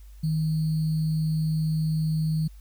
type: tone with sample-and-hold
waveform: sine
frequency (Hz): 157.5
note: D#3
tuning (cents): +21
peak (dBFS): -22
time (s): 0.23-2.48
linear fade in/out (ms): 10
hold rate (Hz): 4410
effects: added 50 Hz sine -43 dBFS peak until 2.6 s + white hiss -62 dBFS RMS until 2.6 s